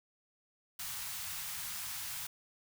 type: band-stop noise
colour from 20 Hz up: white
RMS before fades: -41 dBFS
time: 0.79-2.27 s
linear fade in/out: 5 ms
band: 180 to 830 Hz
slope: 24 dB/octave
effects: none